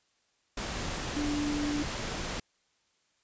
sine tone in noise, 293.7 Hz, D4, in tune, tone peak -29 dBFS, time 1.16-1.83 s, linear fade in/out 5 ms, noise pink, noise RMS -35 dBFS, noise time 0.57-2.4 s, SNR +3 dB, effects white hiss -72 dBFS RMS until 3.23 s + resampled to 16000 Hz

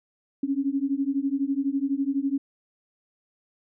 sine beating tone pair, 270 / 282 Hz, C#4 / C#4, -45 / +30 cents, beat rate 12 Hz, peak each -26 dBFS, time 0.43-2.38 s, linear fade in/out 5 ms, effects none

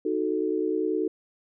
sine chord, D# diminished, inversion none, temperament equal, 311.1 / 370 / 440 Hz, D#4 / F#4 / A4, 0 / 0 / 0 cents, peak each -28 dBFS, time 0.05-1.08 s, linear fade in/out 5 ms, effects none

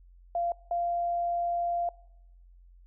sine tone pair in turn, 690 / 692.8 Hz, F5 / F5, -21 / -14 cents, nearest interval unison, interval 7 cents, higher second, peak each -26 dBFS, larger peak neither, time 0.35-0.52 / 0.71-1.89 s, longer second, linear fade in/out 2 ms, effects noise-tail reverb RT60 0.9 s tail -23 dB re dry + added 44 Hz sine -52 dBFS peak until 2.86 s

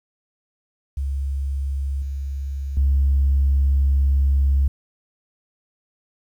sine tone with level steps, 68.8 Hz, C#2, 12 cents flat, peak -21 / -24 / -13 dBFS, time 0.97-4.68 s, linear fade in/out 5 ms, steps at 2.02 / 2.77 s, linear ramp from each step 2 ms, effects tanh soft clip ceiling -11 dBFS + 9-bit

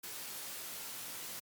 white noise with comb filter, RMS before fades -44 dBFS, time 0.03-1.4 s, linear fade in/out 10 ms, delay 18 ms, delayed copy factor +0.55, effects high-pass 100 Hz 12 dB/octave + MP3 96 kbps

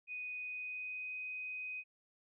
sine tone with pitch glide, 2489 to 2506 Hz, D#7 to D#7, 0 to +12 cents, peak -40 dBFS, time 0.07-1.84 s, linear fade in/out 50 ms, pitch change +12 cents, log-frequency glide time 0.36-1.14 s, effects none

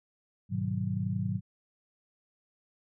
sine chord, G# minor seventh, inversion none, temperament just, 103.83 / 124.59 / 155.74 / 186.89 Hz, G#2 / B2 / D#3 / F#3, 0 / +16 / +2 / +18 cents, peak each -33 / -35 / -37 / -33 dBFS, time 0.49-1.41 s, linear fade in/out 50 ms, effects none

